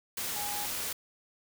sine tone in noise, 825 Hz, G#5, 12 cents flat, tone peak -38 dBFS, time 0.36-0.66 s, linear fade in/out 5 ms, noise white, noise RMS -35 dBFS, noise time 0.17-0.93 s, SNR -6 dB, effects none

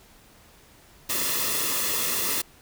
white noise with comb filter, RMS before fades -26 dBFS, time 1.09-2.42 s, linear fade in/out 10 ms, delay 1.3 ms, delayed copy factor -0.65, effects pink hiss -54 dBFS RMS until 2.61 s

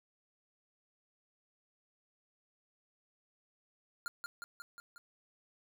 square tone with echo, 1404 Hz, F6, 9 cents sharp, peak -37 dBFS, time 4.06-4.08 s, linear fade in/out 0 ms, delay 180 ms, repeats 5, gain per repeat -3 dB, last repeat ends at 4.98 s, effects none

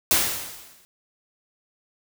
white noise with exponential decay, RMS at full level -17 dBFS, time 0.11-0.85 s, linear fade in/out 0 ms, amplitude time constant 160 ms, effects none

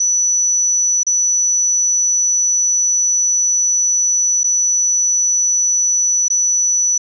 sine tone with dropouts, 5940 Hz, F#8, 6 cents sharp, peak -12 dBFS, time 0-6.98 s, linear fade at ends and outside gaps 5 ms, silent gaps 1.033-1.066 / 4.434-4.441 / 6.283-6.301 s, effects none

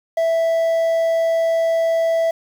triangle tone with quantisation, 659.3 Hz, E5, in tune, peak -13 dBFS, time 0.17-2.31 s, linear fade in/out 5 ms, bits 7, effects none

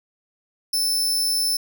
sawtooth tone with amplitude modulation, 5280 Hz, E8, 2 cents sharp, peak -15 dBFS, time 0.73-1.57 s, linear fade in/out 5 ms, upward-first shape sine, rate 189 Hz, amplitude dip 40%, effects none

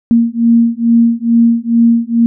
sine beating tone pair, 231.4 / 233.7 Hz, A#3 / A#3, -13 / +5 cents, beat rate 2.3 Hz, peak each -10 dBFS, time 0.11-2.26 s, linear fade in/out 0 ms, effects none

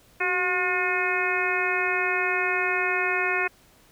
harmonic tone with a mistuned harmonic, 360 Hz, F#4, 47 cents flat, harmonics 1 / 2 / 3 / 4 / 5 / 6 / 7, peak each -30 / -32 / -32 / -29 / -29 / -30 / -28 dBFS, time 0.2-3.48 s, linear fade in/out 10 ms, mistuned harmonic 1, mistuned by +68 cents, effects pink hiss -57 dBFS RMS until 3.91 s

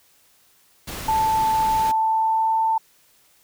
pink noise, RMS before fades -32 dBFS, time 0.87-1.92 s, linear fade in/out 10 ms
sine tone with pitch glide, 880 to 891.3 Hz, A5 to A5, 0 to +22 cents, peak -17 dBFS, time 1.08-2.78 s, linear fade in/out 5 ms, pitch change +22 cents, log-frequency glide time 1.69-2.58 s
effects white hiss -58 dBFS RMS until 3.43 s

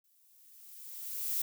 violet noise with exponential growth, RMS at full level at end -31 dBFS, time 0.04-1.42 s, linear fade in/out 5 ms, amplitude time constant 300 ms, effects none

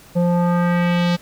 square tone with low-pass filter sweep, 174.61 Hz, F3, in tune, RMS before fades -17 dBFS, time 0.15-1.17 s, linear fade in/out 20 ms, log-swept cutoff 550 to 4600 Hz, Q 1.8, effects pink hiss -46 dBFS RMS until 1.21 s

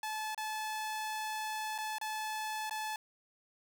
sawtooth tone with dropouts, 865 Hz, A5, 30 cents flat, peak -32 dBFS, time 0.03-2.96 s, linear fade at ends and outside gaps 2 ms, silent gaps 0.347-0.377 / 1.78-1.785 / 1.984-2.013 / 2.696-2.709 s, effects none

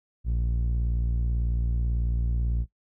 sawtooth tone with low-pass filter, 58.2 Hz, A#1, 2 cents flat, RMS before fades -26 dBFS, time 0.24-2.66 s, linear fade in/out 50 ms, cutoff 120 Hz, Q 0.53, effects noise-tail reverb RT60 0.1 s tail -17 dB re dry

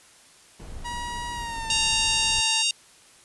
brown noise, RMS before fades -38 dBFS, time 0.59-2.41 s, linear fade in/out 10 ms
sawtooth tone with pitch glide, 958 to 888.7 Hz, A#5 to A5, +47 to +17 cents, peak -27 dBFS, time 0.84-2.63 s, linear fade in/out 20 ms, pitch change -130 cents, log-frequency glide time 1.33-1.74 s
harmonic tone, 930 Hz, A#5, 4 cents flat, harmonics 3 / 4 / 5 / 6 / 7 / 8 / 9 / 10, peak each -25 / -27 / -29 / -31 / -32 / -33 / -34 / -35 dBFS, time 1.7-2.71 s, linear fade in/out 2 ms
effects white hiss -53 dBFS RMS until 3.24 s + resampled to 24000 Hz

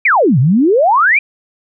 sine exponential two-way sweep, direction down then up, 2489 to 117.4 to 2489 Hz, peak -7 dBFS, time 0.05-1.19 s, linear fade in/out 5 ms, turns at 0.39 s, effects none

